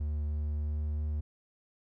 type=tone with pitch glide; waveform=triangle; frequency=74.6 to 75.38 Hz; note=D2 to D2; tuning=+28 to +46 cents; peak=-28 dBFS; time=0-1.21 s; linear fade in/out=10 ms; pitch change=+18 cents; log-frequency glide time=0.24-0.91 s; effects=none